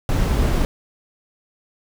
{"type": "noise", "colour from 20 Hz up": "brown", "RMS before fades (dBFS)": -18, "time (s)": [0.09, 0.65], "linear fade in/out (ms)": 0, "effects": []}